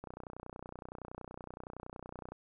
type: click train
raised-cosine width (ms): 1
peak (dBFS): -30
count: 71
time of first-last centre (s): 0.04-2.32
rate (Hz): 30.7
effects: none